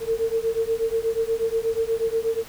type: beating tone pair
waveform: sine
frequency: 449 / 457.3 Hz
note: A4 / A#4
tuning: +35 / -33 cents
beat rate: 8.3 Hz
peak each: -24 dBFS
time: 0-2.44 s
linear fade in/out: 50 ms
effects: pink hiss -43 dBFS RMS until 2.48 s